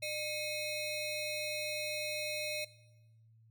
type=ring-modulated tone; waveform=25% pulse; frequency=1568 Hz; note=G6; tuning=in tune; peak=-29 dBFS; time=0.02-2.65 s; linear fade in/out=10 ms; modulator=964 Hz; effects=noise-tail reverb RT60 1.0 s tail -18 dB re dry + added 112 Hz sine -60 dBFS peak until 3.5 s